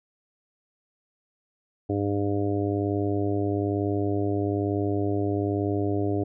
harmonic tone, 101.1 Hz, G#2, 46 cents flat, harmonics 1 / 2 / 3 / 4 / 5 / 6 / 7, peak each -28 / -39 / -27 / -29 / -38 / -36 / -36 dBFS, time 1.89-6.24 s, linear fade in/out 10 ms, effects none

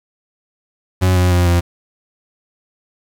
40% pulse tone with pitch steps, 92.2 / 90.35 / 88.55 / 86.77 Hz, F#2 / F#2 / F2 / F2, -6 / -41 / +24 / -11 cents, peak -10 dBFS, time 1.01-1.61 s, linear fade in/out 20 ms, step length 150 ms, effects 7-bit

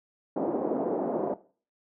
pink band-pass noise, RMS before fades -29 dBFS, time 0.36-1.34 s, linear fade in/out 5 ms, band 250 to 710 Hz, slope 24 dB/octave, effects noise-tail reverb RT60 0.4 s tail -17 dB re dry

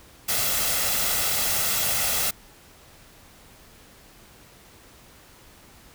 white noise with comb filter, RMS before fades -24 dBFS, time 0.28-2.31 s, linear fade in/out 10 ms, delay 1.5 ms, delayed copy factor +0.5, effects pink hiss -51 dBFS RMS until 5.94 s

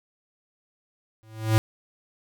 square tone with exponential growth, 110.1 Hz, A2, 2 cents sharp, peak -14 dBFS, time 1.23-1.58 s, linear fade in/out 0 ms, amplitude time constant 75 ms, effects none

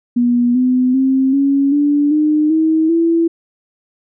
sine tone with pitch steps, 241.9 / 253.2 / 265 / 277.4 / 290.3 / 303.9 / 318.1 / 332.9 Hz, B3 / B3 / C4 / C#4 / D4 / D#4 / D#4 / E4, -36 / +43 / +22 / +1 / -20 / -41 / +38 / +17 cents, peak -10 dBFS, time 0.16-3.28 s, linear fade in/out 10 ms, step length 390 ms, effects none

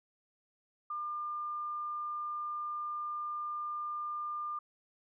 sine tone, 1200 Hz, D6, 37 cents sharp, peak -35 dBFS, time 0.9-4.59 s, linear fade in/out 5 ms, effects none

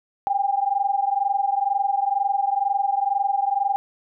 sine tone pair together, 786.9 / 809 Hz, G5 / G#5, +6 / -46 cents, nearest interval unison, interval 48 cents, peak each -22 dBFS, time 0.27-3.76 s, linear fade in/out 0 ms, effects none

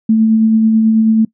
sine tone with tremolo, 221.2 Hz, A3, 9 cents sharp, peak -6 dBFS, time 0.09-1.25 s, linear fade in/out 5 ms, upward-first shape sine, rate 9.2 Hz, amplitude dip 25%, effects noise-tail reverb RT60 0.1 s tail -22 dB re dry

